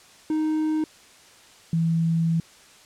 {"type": "tone pair in turn", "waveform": ["triangle", "sine"], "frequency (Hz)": [311.1, 164.8], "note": ["D#4", "E3"], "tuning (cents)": [0, 0], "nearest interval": "major seventh", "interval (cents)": 1100, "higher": "first", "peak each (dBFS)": -19, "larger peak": "neither", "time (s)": [[0.3, 0.84], [1.73, 2.4]], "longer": "second", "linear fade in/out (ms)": 2, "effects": ["white hiss -51 dBFS RMS until 2.85 s", "low-pass 8000 Hz 12 dB/octave"]}